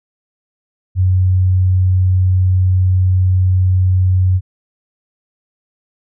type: tone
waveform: sine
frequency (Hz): 92.5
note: F#2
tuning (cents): 0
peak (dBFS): -9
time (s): 0.95-4.41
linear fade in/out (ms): 50
effects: none